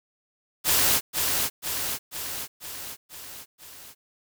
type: noise with echo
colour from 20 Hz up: white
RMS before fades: -21 dBFS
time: 0.64-1.01 s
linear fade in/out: 50 ms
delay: 490 ms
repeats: 6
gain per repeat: -4 dB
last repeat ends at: 3.95 s
effects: none